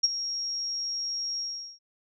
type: tone with ADSR envelope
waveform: sine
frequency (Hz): 5588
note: F8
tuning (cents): 0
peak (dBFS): -16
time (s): 0.03-1.79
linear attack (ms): 13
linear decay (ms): 28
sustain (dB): -13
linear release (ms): 400
effects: none